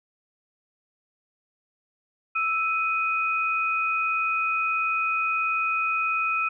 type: tone pair together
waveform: sine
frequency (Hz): 1318.5 / 2500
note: E6 / D#7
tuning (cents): 0 / +8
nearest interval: major seventh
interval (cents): 1108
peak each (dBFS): -25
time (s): 2.35-6.49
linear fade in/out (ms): 10
effects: none